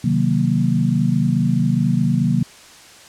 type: chord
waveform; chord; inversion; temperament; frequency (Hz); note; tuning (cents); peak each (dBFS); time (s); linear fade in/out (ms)
sine; C half-diminished seventh; none; equal; 130.81 / 155.56 / 185 / 233.1; C3 / Eb3 / Gb3 / Bb3; 0 / 0 / 0 / 0; -20; 0.04-2.43; 5
effects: white hiss -43 dBFS RMS until 3.08 s + low-pass 8000 Hz 12 dB/octave